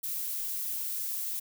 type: noise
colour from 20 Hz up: violet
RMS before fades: -34 dBFS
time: 0.03-1.4 s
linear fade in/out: 10 ms
effects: none